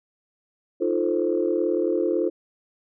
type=chord; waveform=sine; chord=F dominant seventh; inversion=third; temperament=equal; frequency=311.1 / 349.2 / 440 / 523.3 Hz; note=Eb4 / F4 / A4 / C5; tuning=0 / 0 / 0 / 0 cents; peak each=-27 / -23 / -26 / -27 dBFS; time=0.8-2.3 s; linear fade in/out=20 ms; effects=tanh soft clip ceiling -10 dBFS